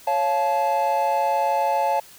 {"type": "chord", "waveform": "triangle", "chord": "Db augmented", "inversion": "none", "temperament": "just", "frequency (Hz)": [554.4, 693, 866.2], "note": ["Db5", "F5", "A5"], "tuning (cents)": [0, -14, -27], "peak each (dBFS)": [-23, -23, -19], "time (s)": [0.07, 2], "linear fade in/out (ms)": 5, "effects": ["white hiss -47 dBFS RMS until 2.18 s"]}